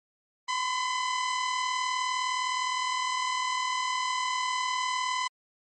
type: tone pair together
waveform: sawtooth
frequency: 1006.8 / 1046.5 Hz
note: B5 / C6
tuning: +33 / 0 cents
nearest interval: minor second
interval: 67 cents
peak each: -24 / -31 dBFS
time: 0.48-5.28 s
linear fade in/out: 10 ms
effects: MP3 32 kbps